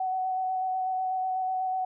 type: tone with vibrato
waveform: sine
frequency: 749 Hz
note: F#5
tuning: 21 cents sharp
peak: -26 dBFS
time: 0-1.85 s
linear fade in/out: 5 ms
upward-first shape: square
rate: 8.1 Hz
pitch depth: 12 cents each way
effects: none